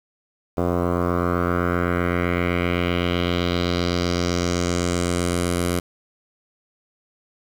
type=tone with low-pass filter sweep; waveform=10% pulse; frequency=87.8 Hz; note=F2; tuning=10 cents sharp; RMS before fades=-22 dBFS; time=0.57-5.8 s; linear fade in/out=10 ms; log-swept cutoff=850 to 12000 Hz; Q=2.5; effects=7-bit